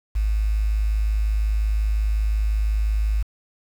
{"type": "tone with quantisation", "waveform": "sine", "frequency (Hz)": 52.8, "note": "G#1", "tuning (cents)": 29, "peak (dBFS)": -18, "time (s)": [0.15, 3.23], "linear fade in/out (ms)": 10, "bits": 7, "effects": []}